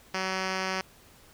5% pulse tone with low-pass filter, 188.6 Hz, F#3, 33 cents sharp, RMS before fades -31 dBFS, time 0.14-0.81 s, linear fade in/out 2 ms, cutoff 4600 Hz, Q 2, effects pink hiss -56 dBFS RMS until 1.33 s

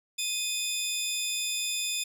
20% pulse tone pair together, 2501 / 3541 Hz, D#7 / A7, +8 / +10 cents, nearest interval tritone, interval 602 cents, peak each -28 / -25 dBFS, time 0.18-2.04 s, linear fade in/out 10 ms, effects none

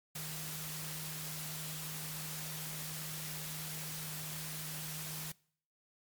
sine tone in noise, 155.4 Hz, D#3, 2 cents flat, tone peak -45 dBFS, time 0.15-5.32 s, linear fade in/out 5 ms, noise white, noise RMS -43 dBFS, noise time 0.15-5.32 s, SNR -5 dB, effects noise-tail reverb RT60 0.6 s tail -24 dB re dry + MP3 96 kbps

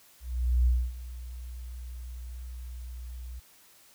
sine tone with ADSR envelope, 61.2 Hz, B1, 15 cents flat, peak -19 dBFS, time 0.2-3.4 s, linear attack 460 ms, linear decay 260 ms, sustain -18 dB, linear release 13 ms, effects white hiss -58 dBFS RMS until 3.94 s

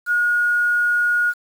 sine tone, 1441 Hz, F#6, 46 cents flat, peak -15 dBFS, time 0.06-1.34 s, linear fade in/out 50 ms, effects 7-bit

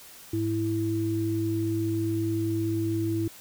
sine tone pair together, 106 / 329.6 Hz, G#2 / E4, +36 / 0 cents, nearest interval octave + minor sixth, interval 1964 cents, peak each -29 / -26 dBFS, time 0.33-3.28 s, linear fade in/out 5 ms, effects white hiss -48 dBFS RMS until 3.4 s

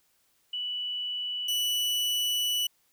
sine / 40% pulse tone pair in turn, 2960 / 2960 Hz, F#7 / F#7, 0 / 0 cents, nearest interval unison, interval 0 cents, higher neither, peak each -30 / -25 dBFS, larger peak second, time 0.53-1.48 / 1.48-2.67 s, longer second, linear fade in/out 5 ms, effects white hiss -69 dBFS RMS until 2.92 s

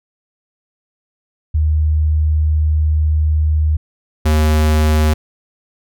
sine / square tone pair in turn, 77 / 77 Hz, D#2 / D#2, -17 / -17 cents, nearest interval unison, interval 0 cents, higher neither, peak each -11 dBFS, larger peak neither, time 1.54-3.77 / 4.25-5.14 s, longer first, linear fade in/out 10 ms, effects none

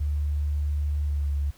sine tone with pitch glide, 73.42 to 71.54 Hz, D2 to D2, 0 to -45 cents, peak -23 dBFS, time 0-1.51 s, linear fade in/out 10 ms, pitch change -45 cents, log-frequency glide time 1.03-1.29 s, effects pink hiss -56 dBFS RMS until 1.57 s

